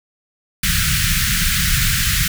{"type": "band-stop noise", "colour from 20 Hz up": "pink", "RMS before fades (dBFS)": -17, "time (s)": [0.63, 2.28], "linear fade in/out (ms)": 5, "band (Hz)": [190, 1400], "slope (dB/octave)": 48, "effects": []}